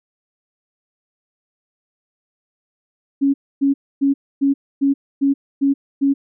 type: tone bursts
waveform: sine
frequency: 277.1 Hz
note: C#4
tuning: 1 cent flat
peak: -12 dBFS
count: 8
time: 3.21-6.14 s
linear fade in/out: 20 ms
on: 130 ms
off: 270 ms
effects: none